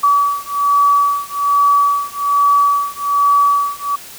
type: beating tone pair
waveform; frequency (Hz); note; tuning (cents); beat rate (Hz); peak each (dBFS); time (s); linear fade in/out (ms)
sine; 1143 / 1144.2; D6 / D6; -47 / -45; 1.2; -14; 0.03-3.96; 10
effects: white hiss -35 dBFS RMS until 4.18 s